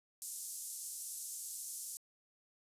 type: band-pass noise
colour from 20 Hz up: pink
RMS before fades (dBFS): -45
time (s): 0.22-1.97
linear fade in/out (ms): 0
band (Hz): 6800 to 12000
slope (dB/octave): 24
effects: resampled to 32000 Hz